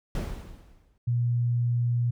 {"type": "noise with exponential decay", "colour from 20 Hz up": "brown", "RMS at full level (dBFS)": -27, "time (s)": [0.15, 0.98], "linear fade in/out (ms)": 2, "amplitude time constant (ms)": 180}
{"type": "tone", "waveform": "sine", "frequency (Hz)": 120, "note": "B2", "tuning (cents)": -49, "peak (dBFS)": -22, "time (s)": [1.07, 2.11], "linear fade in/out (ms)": 10}
{"effects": []}